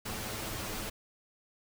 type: noise with comb filter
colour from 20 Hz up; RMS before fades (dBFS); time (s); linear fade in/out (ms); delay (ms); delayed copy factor
pink; -38; 0.05-0.9; 10; 9.3; +0.65
effects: none